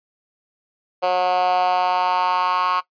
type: tone with high-pass filter sweep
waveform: 10% pulse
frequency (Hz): 181.7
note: F#3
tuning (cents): -31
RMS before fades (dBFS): -19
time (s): 1.02-2.81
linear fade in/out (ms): 20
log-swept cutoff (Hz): 600 to 1100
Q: 4.1
effects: noise-tail reverb RT60 0.1 s tail -17 dB re dry + resampled to 11025 Hz